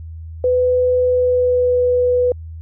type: tone with pitch glide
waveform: sine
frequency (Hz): 501 to 495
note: B4 to B4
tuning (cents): +25 to +4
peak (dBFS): -12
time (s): 0.44-2.32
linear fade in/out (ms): 2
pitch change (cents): -21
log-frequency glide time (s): 1-1.8
effects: added 81 Hz sine -29 dBFS peak until 2.61 s